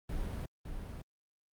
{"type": "noise with echo", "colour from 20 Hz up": "brown", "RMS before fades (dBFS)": -37, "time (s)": [0.09, 0.46], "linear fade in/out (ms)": 5, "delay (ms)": 560, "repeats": 1, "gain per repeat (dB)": -5, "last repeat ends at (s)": 1.02, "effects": ["Opus 32 kbps"]}